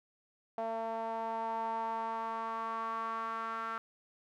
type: tone with band-pass filter sweep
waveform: sawtooth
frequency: 225.7 Hz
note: A3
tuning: 44 cents sharp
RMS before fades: -37 dBFS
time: 0.58-3.78 s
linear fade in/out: 0 ms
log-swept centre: 740 to 1300 Hz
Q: 5.6
effects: none